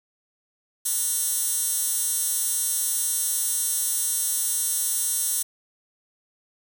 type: tone with high-pass filter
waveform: 15% pulse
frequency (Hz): 359.6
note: F#4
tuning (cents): -49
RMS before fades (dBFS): -25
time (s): 0.85-5.43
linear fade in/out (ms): 10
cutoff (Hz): 8900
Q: 1.6
effects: none